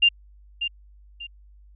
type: tone with echo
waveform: sine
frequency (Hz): 2794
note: F7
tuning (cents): 0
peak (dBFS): -13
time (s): 0.02-0.09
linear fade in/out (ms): 10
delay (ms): 590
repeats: 2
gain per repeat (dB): -10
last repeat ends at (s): 1.27
effects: added 50 Hz sine -48 dBFS peak until 1.75 s